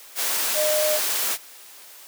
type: tone in noise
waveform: sine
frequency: 610 Hz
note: D#5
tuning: 34 cents flat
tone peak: -20 dBFS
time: 0.54-1 s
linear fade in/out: 50 ms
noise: white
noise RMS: -24 dBFS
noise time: 0.15-1.38 s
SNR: +1 dB
effects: white hiss -45 dBFS RMS until 2.07 s + high-pass 400 Hz 12 dB/octave